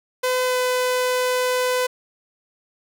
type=tone with pitch glide; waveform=sawtooth; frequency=507 to 503.2 Hz; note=B4 to B4; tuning=+45 to +32 cents; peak=-15 dBFS; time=0.23-1.87 s; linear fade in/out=10 ms; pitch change=-13 cents; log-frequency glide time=0.44-0.57 s; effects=none